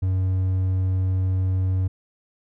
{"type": "tone", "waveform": "triangle", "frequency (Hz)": 93.5, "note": "F#2", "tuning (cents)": 19, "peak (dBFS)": -17, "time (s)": [0.02, 1.88], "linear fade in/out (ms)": 10, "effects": []}